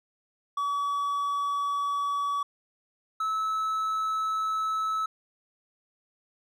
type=tone pair in turn; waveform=triangle; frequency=1139 / 1301 Hz; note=C#6 / E6; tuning=+47 / -23 cents; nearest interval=major second; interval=230 cents; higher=second; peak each=-24 dBFS; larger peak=neither; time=0.57-2.43 / 3.2-5.06 s; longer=neither; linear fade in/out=5 ms; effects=none